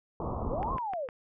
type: low-pass noise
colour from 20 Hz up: pink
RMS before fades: -34 dBFS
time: 0.2-0.77 s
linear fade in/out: 2 ms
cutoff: 1200 Hz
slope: 96 dB/octave
type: linear two-way sweep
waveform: sine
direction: up then down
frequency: 393.6 to 1098 to 463.4 Hz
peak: -31 dBFS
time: 0.48-1.09 s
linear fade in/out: 50 ms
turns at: 0.73 s
type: click train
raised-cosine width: 0.5 ms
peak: -24 dBFS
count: 4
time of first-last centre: 0.63-1.088 s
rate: 6.55 Hz
effects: none